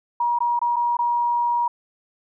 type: tone with dropouts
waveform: sine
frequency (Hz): 954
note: A#5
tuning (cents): +40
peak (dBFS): -18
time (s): 0.2-1.68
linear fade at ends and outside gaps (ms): 5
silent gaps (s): 0.388-0.404 / 0.592-0.615 / 0.76-0.764 / 0.97-0.989
effects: none